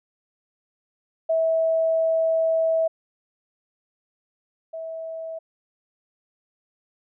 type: tone pair in turn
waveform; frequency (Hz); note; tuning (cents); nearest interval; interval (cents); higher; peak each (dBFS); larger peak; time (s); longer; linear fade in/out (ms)
sine; 650 / 650; E5 / E5; -24 / -24; unison; 0; neither; -18 / -30; first; 1.29-2.88 / 4.73-5.39; first; 10
effects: none